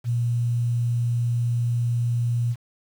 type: tone with quantisation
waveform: sine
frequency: 119.1 Hz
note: A#2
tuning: 38 cents sharp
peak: -20 dBFS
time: 0.04-2.56 s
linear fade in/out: 50 ms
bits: 8
effects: none